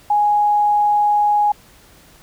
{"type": "tone", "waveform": "sine", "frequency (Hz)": 830.6, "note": "G#5", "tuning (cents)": 0, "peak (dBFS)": -12, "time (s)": [0.1, 1.52], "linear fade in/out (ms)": 5, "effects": ["pink hiss -48 dBFS RMS until 2.22 s"]}